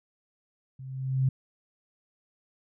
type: tone with level ramp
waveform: sine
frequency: 132 Hz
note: C3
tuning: 16 cents sharp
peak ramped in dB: -40 to -19 dBFS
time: 0.79-1.29 s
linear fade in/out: 5 ms
effects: none